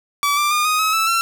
sawtooth tone with pitch steps, 1149 / 1180.6 / 1213.1 / 1246.5 / 1280.8 / 1316 / 1352.3 Hz, D6 / D6 / D#6 / D#6 / D#6 / E6 / E6, -38 / +9 / -44 / +3 / +50 / -3 / +44 cents, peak -12 dBFS, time 0.23-1.21 s, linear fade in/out 0 ms, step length 140 ms, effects none

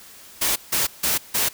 white noise bursts, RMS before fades -21 dBFS, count 4, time 0.41-1.49 s, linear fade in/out 10 ms, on 150 ms, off 160 ms, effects white hiss -45 dBFS RMS until 1.53 s

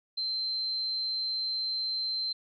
sine tone, 4112 Hz, C8, 31 cents flat, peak -29 dBFS, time 0.17-2.33 s, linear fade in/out 10 ms, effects none

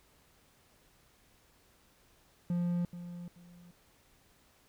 triangle tone with echo, 174.61 Hz, F3, in tune, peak -27 dBFS, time 2.5-2.85 s, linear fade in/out 2 ms, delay 430 ms, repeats 2, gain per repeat -12 dB, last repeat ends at 3.71 s, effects pink hiss -66 dBFS RMS until 4.68 s

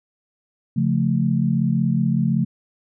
sine chord, Db augmented, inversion none, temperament equal, 138.59 / 174.61 / 220 Hz, Db3 / F3 / A3, 0 / 0 / 0 cents, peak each -21 dBFS, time 0.76-2.45 s, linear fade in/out 10 ms, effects none

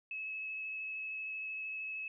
sine tone with vibrato, 2586 Hz, E7, 34 cents flat, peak -38 dBFS, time 0.11-2.08 s, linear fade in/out 2 ms, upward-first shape square, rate 13 Hz, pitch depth 9 cents each way, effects none

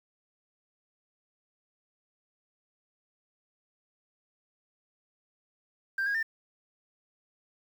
sine tone with pitch steps, 1578 / 1639 / 1798 Hz, G6 / G#6 / A6, +11 / -23 / +37 cents, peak -25 dBFS, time 5.98-6.229 s, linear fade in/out 5 ms, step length 83 ms, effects tanh soft clip ceiling -24 dBFS + 9-bit

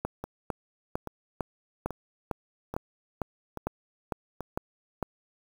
two click trains, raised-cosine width 1 ms, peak -21 / -15 dBFS, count 6 / 12, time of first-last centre 0.24-4.407 / 0.05-5.027 s, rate 1.2 / 2.21 Hz, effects 7-bit

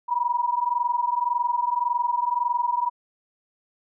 sine tone pair together, 955.2 / 977 Hz, A#5 / B5, +42 / -19 cents, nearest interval unison, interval 39 cents, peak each -24 dBFS, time 0.08-2.9 s, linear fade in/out 20 ms, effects none

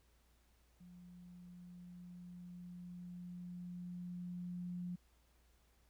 sine tone with level ramp, 177.5 Hz, F3, 28 cents sharp, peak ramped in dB -55 to -40 dBFS, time 0.8-4.96 s, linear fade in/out 10 ms, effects added 59 Hz sine -70 dBFS peak until 5.89 s + pink hiss -75 dBFS RMS until 5.89 s

